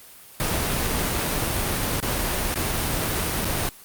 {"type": "noise with dropouts", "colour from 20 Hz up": "pink", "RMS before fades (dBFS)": -24, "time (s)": [0.4, 3.69], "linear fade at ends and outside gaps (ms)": 0, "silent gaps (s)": [[2.001, 2.027], [2.542, 2.558], [3.446, 3.453]], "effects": ["white hiss -46 dBFS RMS until 3.84 s", "Opus 32 kbps"]}